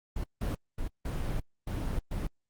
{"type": "noise bursts at uneven times", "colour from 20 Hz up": "brown", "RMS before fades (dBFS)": -32, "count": 6, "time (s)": [[0.16, 0.24], [0.41, 0.55], [0.78, 0.88], [1.05, 1.4], [1.67, 1.99], [2.11, 2.27]], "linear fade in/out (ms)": 5, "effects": ["Opus 24 kbps"]}